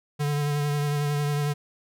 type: tone with vibrato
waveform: square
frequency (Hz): 146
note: D3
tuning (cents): -10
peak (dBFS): -24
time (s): 0.19-1.54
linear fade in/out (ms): 20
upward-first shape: triangle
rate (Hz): 11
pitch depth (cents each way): 27
effects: none